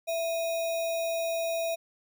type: tone with sample-and-hold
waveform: sine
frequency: 663 Hz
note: E5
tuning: 10 cents sharp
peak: -27 dBFS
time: 0.07-1.76 s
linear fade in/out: 20 ms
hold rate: 3150 Hz
effects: none